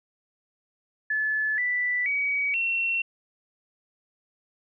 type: tone with pitch steps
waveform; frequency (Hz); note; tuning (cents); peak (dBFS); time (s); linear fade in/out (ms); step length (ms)
sine; 1728 / 1976 / 2265 / 2718; A6 / B6 / C#7 / F7; -32 / 0 / +37 / -48; -23; 1.1-3.02; 5; 480
effects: none